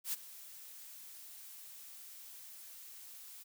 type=noise with ADSR envelope; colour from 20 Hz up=blue; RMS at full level=-35 dBFS; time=0.04-3.44 s; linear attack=89 ms; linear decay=23 ms; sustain=-17 dB; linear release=21 ms; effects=none